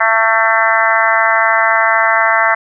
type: harmonic tone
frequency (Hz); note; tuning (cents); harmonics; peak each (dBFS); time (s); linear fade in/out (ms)
223.9; A3; +30; 3 / 4 / 5 / 6 / 7 / 8 / 9; -17 / -17 / -17 / -17 / -17 / -17 / -17; 0-2.55; 10
effects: none